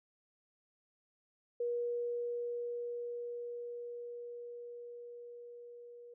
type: tone with level ramp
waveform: sine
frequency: 478.9 Hz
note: A#4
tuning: 47 cents sharp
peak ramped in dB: -32 to -50 dBFS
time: 1.6-6.14 s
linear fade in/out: 5 ms
effects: none